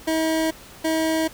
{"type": "tone pair in turn", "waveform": "25% pulse", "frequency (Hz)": [319.9, 319.9], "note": ["D#4", "D#4"], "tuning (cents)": [48, 48], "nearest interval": "unison", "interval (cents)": 0, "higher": "neither", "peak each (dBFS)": -16, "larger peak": "neither", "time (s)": [[0.07, 0.51], [0.84, 1.28]], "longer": "neither", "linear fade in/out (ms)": 10, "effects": ["pink hiss -44 dBFS RMS until 1.33 s"]}